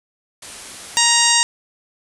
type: low-pass noise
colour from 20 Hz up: white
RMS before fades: -37 dBFS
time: 0.42-1.32 s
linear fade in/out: 5 ms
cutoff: 11000 Hz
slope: 96 dB/octave
type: harmonic tone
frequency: 938 Hz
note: A#5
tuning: 11 cents sharp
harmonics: 1 / 2 / 3 / 4 / 5 / 6 / 7 / 8 / 9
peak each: -21 / -21 / -21 / -21 / -21 / -21 / -21 / -21 / -21 dBFS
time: 0.97-1.43 s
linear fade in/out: 0 ms
effects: none